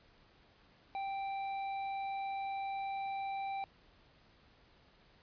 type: tone with tanh clipping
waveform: sine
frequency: 784 Hz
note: G5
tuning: in tune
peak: -38 dBFS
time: 0.95-3.64 s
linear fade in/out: 0 ms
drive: 11 dB
effects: pink hiss -65 dBFS RMS until 5.22 s + resampled to 11025 Hz